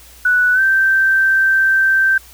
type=tone with pitch glide; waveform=sine; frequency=1480 to 1560.8 Hz; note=F#6 to G6; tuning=0 to -8 cents; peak=-10 dBFS; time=0.25-2.18 s; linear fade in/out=5 ms; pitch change=+92 cents; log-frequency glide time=0.53-0.61 s; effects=added 60 Hz sine -44 dBFS peak until 2.33 s + white hiss -43 dBFS RMS until 2.33 s